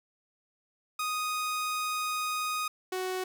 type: tone pair in turn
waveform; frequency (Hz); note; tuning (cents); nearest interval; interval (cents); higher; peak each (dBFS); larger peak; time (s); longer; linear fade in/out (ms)
sawtooth; 1244.5 / 371.3; D#6 / F#4; 0 / +6; octave + major sixth; 2094; first; -26 / -27; first; 0.99-2.68 / 2.92-3.24; first; 5
effects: none